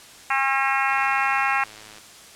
harmonic tone, 270.3 Hz, C#4, 44 cents flat, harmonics 3 / 4 / 5 / 6 / 7 / 8 / 9 / 10, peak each -25 / -26 / -27 / -28 / -28 / -29 / -30 / -30 dBFS, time 0.3-1.64 s, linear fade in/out 5 ms
click train, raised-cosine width 0.2 ms, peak -26 dBFS, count 118, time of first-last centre 0.89-1.983 s, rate 107 Hz
effects white hiss -45 dBFS RMS until 2.35 s + low-pass 9000 Hz 12 dB/octave

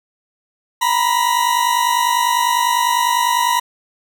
40% pulse tone pair together, 944 / 994 Hz, A#5 / B5, +22 / +11 cents, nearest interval minor second, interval 89 cents, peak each -16 dBFS, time 0.81-3.6 s, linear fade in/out 10 ms, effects none

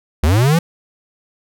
square linear sweep, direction up, 67.3 to 174.6 Hz, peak -11 dBFS, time 0.23-0.59 s, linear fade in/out 5 ms, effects none

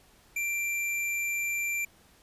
square tone, 2358 Hz, D7, 6 cents sharp, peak -29 dBFS, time 0.36-1.85 s, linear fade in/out 5 ms, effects pink hiss -60 dBFS RMS until 2.22 s + resampled to 32000 Hz

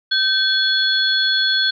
sine tone cluster, 1546 / 3415 / 4322 Hz, G6 / G#7 / C#8, -24 / +48 / -45 cents, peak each -19 dBFS, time 0.11-1.71 s, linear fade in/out 10 ms, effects none

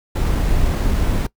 brown noise with sample-and-hold, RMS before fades -17 dBFS, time 0.15-1.27 s, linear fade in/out 10 ms, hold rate 11025 Hz, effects noise-tail reverb RT60 0.1 s tail -21 dB re dry

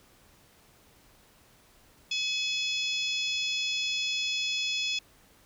harmonic tone, 852 Hz, G#5, 44 cents sharp, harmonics 3 / 4 / 5 / 6 / 7 / 8, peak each -32 / -31 / -44 / -35 / -45 / -43 dBFS, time 2.11-4.99 s, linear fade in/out 5 ms, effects pink hiss -60 dBFS RMS until 5.45 s

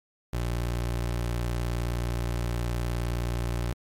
25% pulse tone, 59.2 Hz, A#1, 27 cents sharp, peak -23 dBFS, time 0.33-3.73 s, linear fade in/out 5 ms, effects MP3 64 kbps

